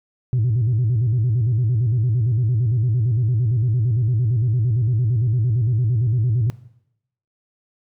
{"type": "tone with vibrato", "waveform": "sine", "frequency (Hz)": 116.54, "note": "A#2", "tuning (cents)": 0, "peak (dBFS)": -14, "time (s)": [0.33, 6.5], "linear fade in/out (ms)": 0, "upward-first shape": "square", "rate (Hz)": 8.8, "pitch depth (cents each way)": 140, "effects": ["noise-tail reverb RT60 0.8 s tail -20 dB re dry", "tanh soft clip ceiling -13 dBFS"]}